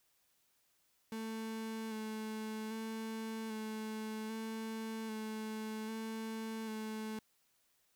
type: tone with vibrato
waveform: 35% pulse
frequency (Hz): 220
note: A3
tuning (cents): 0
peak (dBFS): -38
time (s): 1.12-7.19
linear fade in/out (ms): 2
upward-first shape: square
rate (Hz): 0.63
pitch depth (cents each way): 18
effects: white hiss -75 dBFS RMS until 7.95 s